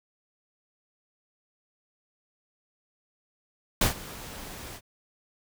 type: noise with ADSR envelope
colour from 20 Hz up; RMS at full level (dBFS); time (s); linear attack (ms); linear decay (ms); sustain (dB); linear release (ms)
pink; -21; 3.81-4.81; 5; 120; -20; 57
effects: none